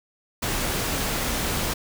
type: noise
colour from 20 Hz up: pink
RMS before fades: -26 dBFS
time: 0.42-1.74 s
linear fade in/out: 10 ms
effects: none